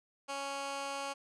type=tone with high-pass filter; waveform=15% pulse; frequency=277.2 Hz; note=C#4; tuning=in tune; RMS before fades=-39 dBFS; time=0.28-1.14 s; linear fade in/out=20 ms; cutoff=620 Hz; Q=0.65; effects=resampled to 22050 Hz